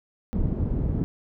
pink low-pass noise, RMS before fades -25 dBFS, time 0.33-1.04 s, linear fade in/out 0 ms, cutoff 240 Hz, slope 12 dB/octave, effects none

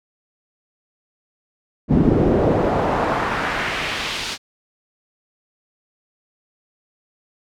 brown noise with band-pass filter sweep, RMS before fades -19 dBFS, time 1.88-4.38 s, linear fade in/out 50 ms, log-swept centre 240 to 4700 Hz, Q 1.3, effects none

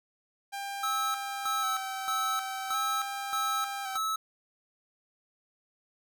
sawtooth tone with vibrato, 784 Hz, G5, in tune, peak -31 dBFS, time 0.52-3.98 s, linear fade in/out 20 ms, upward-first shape square, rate 0.45 Hz, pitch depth 27 cents each way
square tone with tremolo, 1300 Hz, E6, 24 cents flat, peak -29 dBFS, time 0.83-4.16 s, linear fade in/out 5 ms, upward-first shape square, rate 1.6 Hz, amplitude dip 75%
effects none

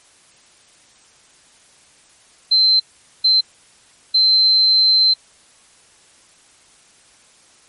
sine tone bursts at uneven times, 4100 Hz, C8, 36 cents flat, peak -10 dBFS, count 3, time 2.51-2.8 / 3.24-3.41 / 4.14-5.14 s, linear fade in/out 10 ms, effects white hiss -51 dBFS RMS until 7.68 s + MP3 48 kbps

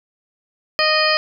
harmonic tone, 619 Hz, D#5, 9 cents flat, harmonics 1 / 2 / 3 / 4 / 5 / 7 / 8, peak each -20 / -21 / -21 / -22 / -26 / -23 / -21 dBFS, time 0.79-1.17 s, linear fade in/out 0 ms, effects none

